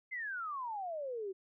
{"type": "exponential sweep", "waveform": "sine", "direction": "down", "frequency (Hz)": [2109, 369.3], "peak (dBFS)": -37, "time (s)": [0.11, 1.33], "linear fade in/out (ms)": 20, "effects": []}